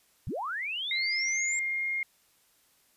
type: linear sweep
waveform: sine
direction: up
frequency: 58.27 to 7570 Hz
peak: -31 dBFS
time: 0.27-1.59 s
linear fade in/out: 0 ms
type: tone with pitch glide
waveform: sine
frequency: 2100 to 2131 Hz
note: C7 to C7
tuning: +6 to +31 cents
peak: -28 dBFS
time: 0.91-2.03 s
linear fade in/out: 2 ms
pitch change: +25 cents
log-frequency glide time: 1.13-1.86 s
effects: white hiss -66 dBFS RMS until 2.96 s + resampled to 32000 Hz